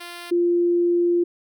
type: tone pair in turn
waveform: 5% pulse / sine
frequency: 347.4 / 347.4 Hz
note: F4 / F4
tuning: -9 / -9 cents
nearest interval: unison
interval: 0 cents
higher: neither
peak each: -23 / -16 dBFS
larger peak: second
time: 0-0.31 / 0.31-1.24 s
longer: second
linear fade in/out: 10 ms
effects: none